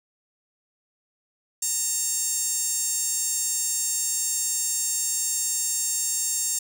sawtooth tone with high-pass filter, 921 Hz, A#5, 21 cents flat, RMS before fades -26 dBFS, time 1.62-6.59 s, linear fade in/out 5 ms, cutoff 7300 Hz, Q 4.3, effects none

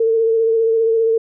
sine tone with vibrato, 451.5 Hz, A4, 45 cents sharp, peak -12 dBFS, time 0-1.18 s, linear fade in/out 5 ms, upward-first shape sine, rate 15 Hz, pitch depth 25 cents each way, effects none

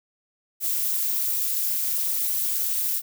violet noise with amplitude modulation, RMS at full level -21 dBFS, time 0.6-3.02 s, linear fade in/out 50 ms, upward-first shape sine, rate 295 Hz, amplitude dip 90%, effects none

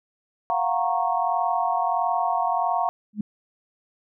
sine chord, Gb major seventh, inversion third, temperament equal with one note detuned, 698.5 / 740 / 932.3 / 1099.2 Hz, F5 / Gb5 / Bb5 / Db6, 0 / 0 / 0 / -15 cents, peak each -25 / -26 / -26 / -28 dBFS, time 0.5-2.89 s, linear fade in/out 0 ms
sine tone with exponential growth, 210 Hz, G#3, 19 cents sharp, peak -19 dBFS, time 3.13-3.21 s, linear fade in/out 5 ms, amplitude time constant 17 ms
effects none

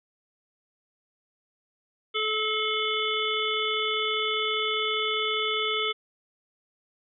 harmonic tone, 432.5 Hz, A4, 30 cents flat, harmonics 1 / 3 / 5 / 7 / 8, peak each -31 / -31 / -31 / -31 / -31 dBFS, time 2.14-5.93 s, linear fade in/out 20 ms, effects none

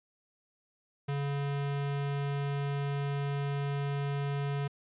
square tone, 141.4 Hz, C#3, 35 cents sharp, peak -31 dBFS, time 1.08-4.68 s, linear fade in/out 10 ms, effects resampled to 8000 Hz

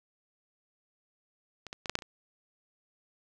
clicks, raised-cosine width 0.2 ms, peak -25 / -22 / -20 / -12 / -9 / -23 / -27 dBFS, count 7, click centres 1.667 / 1.729 / 1.858 / 1.896 / 1.954 / 1.989 / 2.022 s, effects none

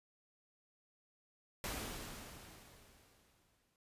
pink noise with exponential decay, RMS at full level -40 dBFS, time 1.64-3.76 s, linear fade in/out 1 ms, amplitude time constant 460 ms, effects resampled to 32000 Hz

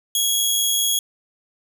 15% pulse tone with amplitude modulation, 3322 Hz, G#7, in tune, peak -9 dBFS, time 0.15-0.99 s, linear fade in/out 2 ms, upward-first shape sine, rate 105 Hz, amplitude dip 30%, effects none

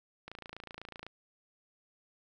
click train, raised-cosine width 0.3 ms, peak -28 dBFS, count 23, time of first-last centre 0.28-1.066 s, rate 28 Hz, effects none

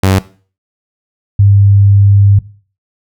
sawtooth / sine tone pair in turn, 95.4 / 100.07 Hz, G2 / G2, -47 / +36 cents, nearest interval minor second, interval 83 cents, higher second, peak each -3 dBFS, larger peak neither, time 0.03-0.19 / 1.39-2.39 s, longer second, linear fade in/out 5 ms, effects noise-tail reverb RT60 0.4 s tail -18 dB re dry

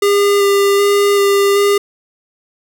square tone with vibrato, 402.1 Hz, G4, 44 cents sharp, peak -10 dBFS, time 0.02-1.78 s, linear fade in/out 5 ms, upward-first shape square, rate 1.3 Hz, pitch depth 11 cents each way, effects none

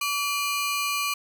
sawtooth ring-modulated tone, 1780 Hz, A6, 20 cents sharp, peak -18 dBFS, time 0.01-1.14 s, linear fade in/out 5 ms, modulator 633 Hz, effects none

